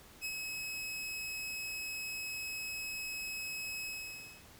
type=tone with ADSR envelope; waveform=sawtooth; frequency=2565 Hz; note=E7; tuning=48 cents flat; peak=-32 dBFS; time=0.21-4.45 s; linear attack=39 ms; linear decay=57 ms; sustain=-3 dB; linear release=600 ms; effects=pink hiss -57 dBFS RMS until 4.59 s